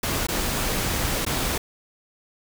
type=noise with dropouts; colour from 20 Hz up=pink; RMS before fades=-25 dBFS; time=0.03-1.58 s; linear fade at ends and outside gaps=5 ms; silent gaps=0.269-0.285 / 1.251-1.264 s; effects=none